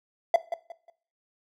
triangle tone with echo, 676 Hz, E5, 43 cents sharp, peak -13 dBFS, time 0.34-0.36 s, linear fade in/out 2 ms, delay 180 ms, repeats 3, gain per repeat -11 dB, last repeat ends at 0.9 s, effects noise-tail reverb RT60 0.4 s tail -17 dB re dry

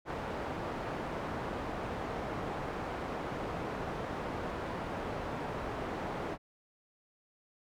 white low-pass noise, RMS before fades -38 dBFS, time 0.05-6.38 s, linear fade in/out 50 ms, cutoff 890 Hz, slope 12 dB/octave, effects none

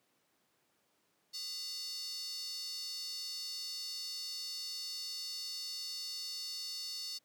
square tone with high-pass filter, 405.7 Hz, G#4, 41 cents flat, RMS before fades -42 dBFS, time 1.33-7.19 s, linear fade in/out 20 ms, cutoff 4700 Hz, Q 8.3, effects pink hiss -75 dBFS RMS until 7.24 s + high-pass 200 Hz 12 dB/octave

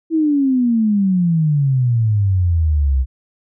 sine exponential sweep, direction down, 329.6 to 63.2 Hz, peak -12 dBFS, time 0.1-3.06 s, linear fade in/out 50 ms, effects none

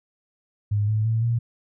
sine tone with pitch steps, 103.6 / 107.94 / 112.46 / 117.16 Hz, G#2 / A2 / A2 / A#2, -4 / -33 / +38 / +9 cents, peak -19 dBFS, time 0.71-1.39 s, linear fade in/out 10 ms, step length 170 ms, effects none

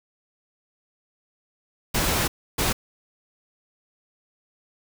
pink noise bursts at uneven times, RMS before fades -23 dBFS, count 2, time 1.94-2.28 / 2.58-2.73 s, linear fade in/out 10 ms, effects none

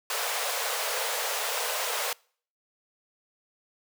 pink high-pass noise, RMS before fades -30 dBFS, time 0.1-2.13 s, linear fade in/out 2 ms, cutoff 440 Hz, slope 96 dB/octave, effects noise-tail reverb RT60 0.5 s tail -26 dB re dry

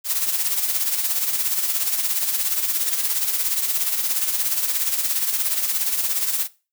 blue noise with tremolo, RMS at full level -20 dBFS, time 0.04-6.48 s, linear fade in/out 50 ms, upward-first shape sine, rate 17 Hz, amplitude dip 55%, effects noise-tail reverb RT60 0.3 s tail -18 dB re dry

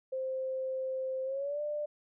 sine tone with pitch glide, 523.3 to 594.2 Hz, C5 to D5, 0 to +20 cents, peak -32 dBFS, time 0.12-1.86 s, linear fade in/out 10 ms, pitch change +220 cents, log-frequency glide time 1.24-1.61 s, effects none

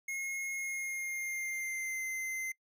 square tone with pitch glide, 2159 to 2072 Hz, C#7 to C7, -46 to -17 cents, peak -36 dBFS, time 0.08-2.52 s, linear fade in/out 5 ms, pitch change -71 cents, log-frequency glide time 0.55-2.05 s, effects noise-tail reverb RT60 0.1 s tail -23 dB re dry

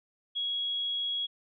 sine tone, 3322 Hz, G#7, in tune, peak -29 dBFS, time 0.35-1.27 s, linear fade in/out 20 ms, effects none

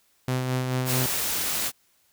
sawtooth tone with tremolo, 128.1 Hz, C3, 36 cents flat, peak -19 dBFS, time 0.28-1.06 s, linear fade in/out 2 ms, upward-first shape sine, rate 4.6 Hz, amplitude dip 35%
white noise, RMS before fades -27 dBFS, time 0.85-1.72 s, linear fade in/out 50 ms
effects white hiss -65 dBFS RMS until 2.12 s

